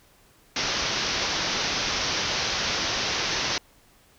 white low-pass noise, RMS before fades -27 dBFS, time 0.56-3.58 s, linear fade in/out 2 ms, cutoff 6100 Hz, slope 96 dB/octave, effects pink hiss -58 dBFS RMS until 4.18 s

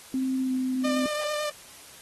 sine tone with pitch glide, 261.6 to 257.8 Hz, C4 to C4, 0 to -26 cents, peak -24 dBFS, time 0.14-1.06 s, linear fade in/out 2 ms, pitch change -26 cents, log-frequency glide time 0.39-0.53 s
sawtooth tone with vibrato, 600 Hz, D5, 37 cents sharp, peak -24 dBFS, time 0.84-1.5 s, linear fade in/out 5 ms, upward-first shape triangle, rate 9 Hz, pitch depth 23 cents each way
effects white hiss -48 dBFS RMS until 2.01 s + AAC 32 kbps

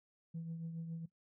sine tone with tremolo, 164.81 Hz, E3, in tune, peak -37 dBFS, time 0.34-1.06 s, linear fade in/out 10 ms, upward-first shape triangle, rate 7.2 Hz, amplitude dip 55%, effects noise-tail reverb RT60 0.1 s tail -17 dB re dry + tanh soft clip ceiling -37 dBFS

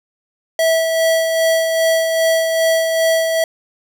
square tone with tremolo, 652 Hz, E5, 19 cents flat, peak -12 dBFS, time 0.59-3.44 s, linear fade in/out 2 ms, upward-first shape sine, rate 2.5 Hz, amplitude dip 40%, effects none

